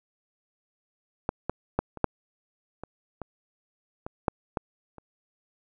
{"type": "clicks", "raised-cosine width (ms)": 1, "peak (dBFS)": [-11, -13, -9, -25, -6, -23, -21, -21, -8, -13, -30], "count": 11, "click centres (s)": [1.291, 1.496, 1.79, 1.973, 2.043, 2.836, 3.217, 4.065, 4.282, 4.572, 4.983], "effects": []}